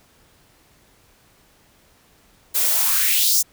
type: noise with high-pass filter sweep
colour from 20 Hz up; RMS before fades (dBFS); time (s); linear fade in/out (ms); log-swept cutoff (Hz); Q
blue; -18; 2.54-3.43; 20; 290 to 6900; 3.2
effects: pink hiss -56 dBFS RMS until 3.52 s